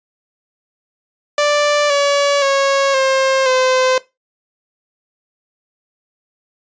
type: tone with pitch steps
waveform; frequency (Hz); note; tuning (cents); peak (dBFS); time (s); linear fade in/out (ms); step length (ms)
sawtooth; 587.3 / 568.3 / 549.9 / 532.1 / 514.8; D5 / C#5 / C#5 / C5 / C5; 0 / +43 / -14 / +29 / -28; -8; 1.38-3.98; 2; 520
effects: noise-tail reverb RT60 0.2 s tail -18 dB re dry + resampled to 16000 Hz